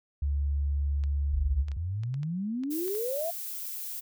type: tone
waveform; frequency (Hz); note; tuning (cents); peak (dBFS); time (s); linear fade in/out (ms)
sine; 71.2; C#2; +47; -25; 0.22-1.77; 5
type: clicks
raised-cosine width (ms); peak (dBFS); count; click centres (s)
0.2; -31; 9; 1.038 / 1.684 / 1.717 / 2.035 / 2.142 / 2.232 / 2.636 / 2.88 / 2.951
type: exponential sweep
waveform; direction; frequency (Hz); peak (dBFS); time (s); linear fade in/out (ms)
sine; up; 41.2 to 696; -29; 1.32-3.31; 10
type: noise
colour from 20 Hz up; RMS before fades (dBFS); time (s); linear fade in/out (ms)
violet; -37; 2.7-4.01; 20
effects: none